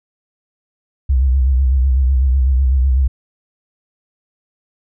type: tone with vibrato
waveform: sine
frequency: 65.41 Hz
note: C2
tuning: in tune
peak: -10 dBFS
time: 1.09-3.08 s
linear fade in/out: 10 ms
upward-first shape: sine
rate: 8 Hz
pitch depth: 89 cents each way
effects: none